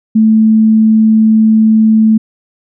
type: tone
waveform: sine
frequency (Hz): 219.4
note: A3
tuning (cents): -5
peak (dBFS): -4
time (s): 0.15-2.18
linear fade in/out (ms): 10
effects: none